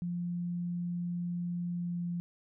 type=tone with pitch glide; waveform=sine; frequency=174.61 to 173.6 Hz; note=F3 to F3; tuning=0 to -10 cents; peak=-32 dBFS; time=0.02-2.2 s; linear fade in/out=0 ms; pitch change=-10 cents; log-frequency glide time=1.71-2.09 s; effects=none